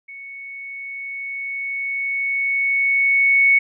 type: tone with level ramp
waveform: sine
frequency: 2217 Hz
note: C#7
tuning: in tune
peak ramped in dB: -34 to -10 dBFS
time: 0.08-3.59 s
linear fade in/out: 10 ms
effects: none